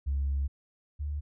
sine tone pair in turn, 69.3 / 73.42 Hz, C#2 / D2, 0 / 0 cents, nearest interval minor second, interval 100 cents, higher second, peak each -25 / -30 dBFS, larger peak first, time 0.06-0.48 / 0.99-1.21 s, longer first, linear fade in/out 20 ms, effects tanh soft clip ceiling -23 dBFS

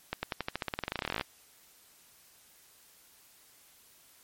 accelerating click train, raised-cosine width 0.3 ms, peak -15 dBFS, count 25, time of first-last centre 0.13-1.211 s, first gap 100 ms, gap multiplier 0.92, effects white hiss -60 dBFS RMS until 4.23 s + MP3 64 kbps

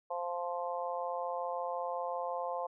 harmonic tone, 174.61 Hz, F3, in tune, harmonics 3 / 4 / 5 / 6, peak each -38 / -39 / -40 / -41 dBFS, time 0.1-2.67 s, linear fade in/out 10 ms, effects none

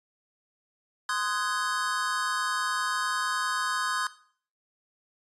square chord, Ab dominant seventh, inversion first, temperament just, 1038.3 / 1245.9 / 1495.1 / 1661.2 Hz, C6 / Eb6 / Gb6 / Ab6, -14 / +2 / +18 / 0 cents, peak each -33 dBFS, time 1.09-4.07 s, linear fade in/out 2 ms, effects noise-tail reverb RT60 0.5 s tail -17 dB re dry + resampled to 24000 Hz

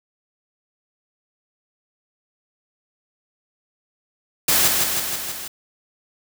white noise with echo, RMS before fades -17 dBFS, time 4.48-4.68 s, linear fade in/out 5 ms, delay 160 ms, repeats 5, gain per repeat -3 dB, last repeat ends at 5.48 s, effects none

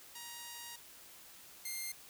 5% pulse tone pair in turn, 945 / 2108 Hz, A#5 / C7, +23 / +12 cents, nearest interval octave + major second, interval 1389 cents, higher second, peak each -34 / -29 dBFS, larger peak second, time 0.15-0.76 / 1.65-1.92 s, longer first, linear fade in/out 5 ms, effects white hiss -56 dBFS RMS until 2.09 s

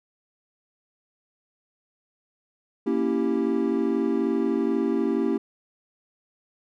triangle chord, A# diminished seventh, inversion none, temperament equal, 233.1 / 277.2 / 329.6 / 392 Hz, A#3 / C#4 / E4 / G4, 0 / 0 / 0 / 0 cents, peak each -25 dBFS, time 2.86-5.38 s, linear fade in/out 10 ms, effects none

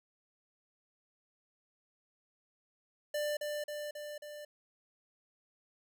square tone with echo, 593 Hz, D5, 17 cents sharp, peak -33 dBFS, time 3.14-3.37 s, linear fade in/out 5 ms, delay 270 ms, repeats 4, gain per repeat -3 dB, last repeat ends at 4.45 s, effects none

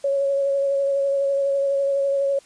sine tone with vibrato, 554.4 Hz, C#5, in tune, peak -18 dBFS, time 0.04-2.39 s, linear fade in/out 5 ms, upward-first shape sine, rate 12 Hz, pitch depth 17 cents each way, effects white hiss -52 dBFS RMS until 2.45 s + resampled to 22050 Hz

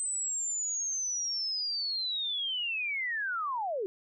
sine linear sweep, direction down, 8200 to 361.2 Hz, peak -30 dBFS, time 0-3.86 s, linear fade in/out 0 ms, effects none

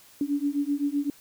sine beating tone pair, 282.6 / 290.4 Hz, C#4 / D4, +34 / -19 cents, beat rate 7.8 Hz, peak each -27 dBFS, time 0.21-1.1 s, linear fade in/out 2 ms, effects white hiss -54 dBFS RMS until 1.2 s

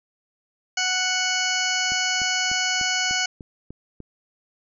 harmonic tone, 740 Hz, F#5, in tune, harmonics 1 / 2 / 3 / 4 / 6 / 7 / 8 / 9, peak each -31 / -27 / -28 / -28 / -30 / -31 / -32 / -30 dBFS, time 0.77-3.26 s, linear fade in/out 5 ms
click train, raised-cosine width 3 ms, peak -25 dBFS, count 8, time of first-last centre 1.92-4.003 s, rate 3.36 Hz
effects none

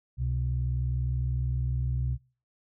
sine tone pair together, 66.4 / 126.18 Hz, C2 / B2, +26 / +38 cents, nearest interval major seventh, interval 1112 cents, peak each -28 dBFS, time 0.17-2.18 s, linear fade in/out 50 ms, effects noise-tail reverb RT60 0.4 s tail -24 dB re dry + tanh soft clip ceiling -19 dBFS

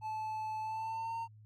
triangle tone with pitch glide, 870 to 914.3 Hz, A5 to A#5, -20 to -34 cents, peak -34 dBFS, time 0.01-1.28 s, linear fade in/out 50 ms, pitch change +86 cents, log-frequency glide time 0.61-1.16 s, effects added 107 Hz sine -54 dBFS peak until 1.45 s

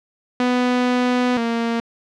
sawtooth tone pair in turn, 248.4 / 231.8 Hz, B3 / A#3, +10 / -10 cents, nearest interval minor second, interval 120 cents, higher first, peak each -12 / -15 dBFS, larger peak first, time 0.4-1.37 / 1.37-1.8 s, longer first, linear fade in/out 2 ms, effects low-pass 4000 Hz 12 dB/octave

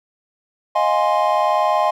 triangle chord, F minor seventh, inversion third, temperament equal with one note detuned, 622.3 / 702.9 / 830.6 / 1046.5 Hz, Eb5 / F5 / Ab5 / C6, 0 / +11 / 0 / 0 cents, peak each -18 / -19 / -18 / -18 dBFS, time 0.75-1.91 s, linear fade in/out 10 ms, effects none

